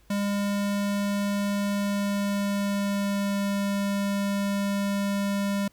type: tone with pitch glide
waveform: square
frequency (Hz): 202 to 200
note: G#3 to G3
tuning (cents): -48 to +35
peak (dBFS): -25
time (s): 0.1-5.68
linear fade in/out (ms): 5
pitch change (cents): -17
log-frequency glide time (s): 1.7-3.56
effects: added 50 Hz sine -57 dBFS peak until 5.72 s + pink hiss -63 dBFS RMS until 5.72 s